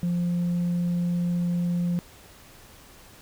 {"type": "tone with tanh clipping", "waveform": "sine", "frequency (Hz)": 174.61, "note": "F3", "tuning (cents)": 0, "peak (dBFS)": -23, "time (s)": [0.03, 1.99], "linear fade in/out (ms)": 0, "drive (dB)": 1, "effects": ["pink hiss -50 dBFS RMS until 3.21 s"]}